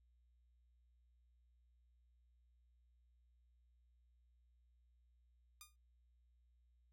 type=tone with exponential decay; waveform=5% pulse; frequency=1218 Hz; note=D#6; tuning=37 cents flat; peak=-40 dBFS; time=5.61-5.76 s; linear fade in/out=1 ms; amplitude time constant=31 ms; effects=added 60 Hz sine -70 dBFS peak until 6.92 s